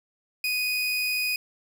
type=tone; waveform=30% pulse; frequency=2489 Hz; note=D#7; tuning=in tune; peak=-22 dBFS; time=0.44-1.36 s; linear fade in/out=2 ms; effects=none